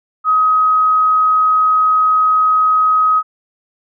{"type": "tone", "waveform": "sine", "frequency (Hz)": 1264, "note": "D#6", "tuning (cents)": 27, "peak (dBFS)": -9, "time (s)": [0.24, 3.23], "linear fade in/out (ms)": 50, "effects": []}